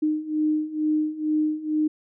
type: beating tone pair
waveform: sine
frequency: 305.6 / 307.8 Hz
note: D#4 / D#4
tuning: -31 / -19 cents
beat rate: 2.2 Hz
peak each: -26 / -23 dBFS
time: 0.02-1.88 s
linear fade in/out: 10 ms
effects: none